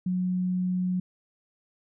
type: tone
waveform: sine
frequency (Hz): 182.4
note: F#3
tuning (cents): -24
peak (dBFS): -24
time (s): 0.06-1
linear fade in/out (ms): 5
effects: none